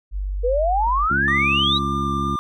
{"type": "tone", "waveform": "sine", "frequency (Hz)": 48.42, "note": "G1", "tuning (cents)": -21, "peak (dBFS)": -22, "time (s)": [0.11, 1.09], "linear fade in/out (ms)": 50}
{"type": "exponential sweep", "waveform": "sine", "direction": "up", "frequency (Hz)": [466.2, 3997], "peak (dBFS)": -17, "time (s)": [0.43, 1.79], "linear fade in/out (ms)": 20}
{"type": "harmonic tone", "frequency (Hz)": 69.3, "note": "C#2", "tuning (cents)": 0, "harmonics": [1, 2, 3, 4, 5], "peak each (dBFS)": [-28, -28, -27, -30, -31], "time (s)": [1.1, 2.36], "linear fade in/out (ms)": 5}
{"type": "tone with vibrato", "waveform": "triangle", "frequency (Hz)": 1194, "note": "D6", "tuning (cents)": 28, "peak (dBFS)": -21, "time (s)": [1.28, 2.39], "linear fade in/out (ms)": 0, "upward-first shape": "sine", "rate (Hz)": 3.2, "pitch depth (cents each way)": 8}
{"effects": []}